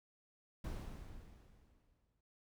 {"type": "noise with exponential decay", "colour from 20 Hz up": "brown", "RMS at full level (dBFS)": -41, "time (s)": [0.64, 2.21], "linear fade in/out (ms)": 5, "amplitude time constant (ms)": 340, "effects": []}